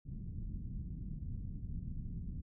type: low-pass noise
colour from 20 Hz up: pink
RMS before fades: -42 dBFS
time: 0.05-2.42 s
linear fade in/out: 20 ms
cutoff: 200 Hz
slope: 24 dB/octave
effects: none